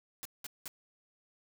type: noise bursts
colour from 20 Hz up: white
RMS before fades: -42 dBFS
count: 3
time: 0.23-0.679 s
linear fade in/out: 0 ms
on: 23 ms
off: 190 ms
effects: none